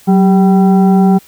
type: tone with frequency modulation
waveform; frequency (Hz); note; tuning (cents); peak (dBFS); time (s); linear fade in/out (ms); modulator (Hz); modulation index
sine; 188.3; F#3; +31; -5; 0.07-1.19; 20; 584; 0.62
effects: white hiss -43 dBFS RMS until 1.27 s